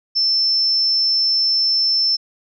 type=tone; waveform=sine; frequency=5320 Hz; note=E8; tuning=15 cents sharp; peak=-14 dBFS; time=0.15-2.17 s; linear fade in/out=20 ms; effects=none